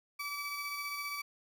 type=tone pair together; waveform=30% pulse; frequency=1155 / 2295 Hz; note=D6 / D7; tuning=-29 / -40 cents; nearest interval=octave; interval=1189 cents; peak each=-38 / -37 dBFS; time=0.19-1.22 s; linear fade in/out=10 ms; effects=none